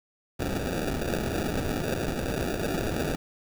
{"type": "noise with sample-and-hold", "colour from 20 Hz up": "white", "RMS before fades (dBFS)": -29, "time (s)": [0.39, 3.16], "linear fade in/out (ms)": 10, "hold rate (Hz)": 1050, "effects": []}